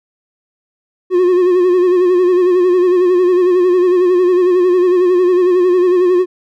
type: tone with vibrato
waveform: triangle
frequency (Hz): 361.1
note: F#4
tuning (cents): -42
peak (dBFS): -6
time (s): 1.1-6.26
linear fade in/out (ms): 50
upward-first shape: sine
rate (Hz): 11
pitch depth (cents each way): 53
effects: none